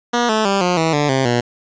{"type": "tone with pitch steps", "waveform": "10% pulse", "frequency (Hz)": [240, 217.6, 197.21, 178.76, 162.04, 146.89, 133.15, 120.7], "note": ["B3", "A3", "G3", "F3", "E3", "D3", "C3", "B2"], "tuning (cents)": [-49, -19, 11, 41, -29, 1, 31, -39], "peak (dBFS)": -6, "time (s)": [0.13, 1.41], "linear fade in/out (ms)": 10, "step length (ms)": 160, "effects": ["resampled to 16000 Hz", "7-bit"]}